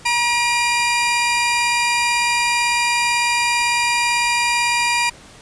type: tone pair together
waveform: sawtooth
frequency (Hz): 954 / 2404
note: A#5 / D7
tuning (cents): +40 / +40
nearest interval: octave + major third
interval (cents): 1600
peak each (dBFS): -15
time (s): 0.05-5.1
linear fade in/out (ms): 10
effects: pink hiss -43 dBFS RMS until 5.41 s + resampled to 22050 Hz